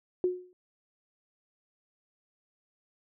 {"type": "tone with exponential decay", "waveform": "sine", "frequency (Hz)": 362.7, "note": "F#4", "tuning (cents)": -34, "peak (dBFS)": -21, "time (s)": [0.24, 0.53], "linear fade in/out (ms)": 1, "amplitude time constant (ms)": 62, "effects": []}